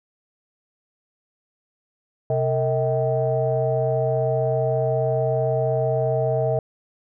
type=tone cluster; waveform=sine; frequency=129.4 / 453.8 / 639 / 775 Hz; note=C3 / A#4 / D#5 / G5; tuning=-19 / -47 / +46 / -20 cents; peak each=-23 / -24 / -22 / -31 dBFS; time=2.3-6.59 s; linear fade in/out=2 ms; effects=tanh soft clip ceiling -8 dBFS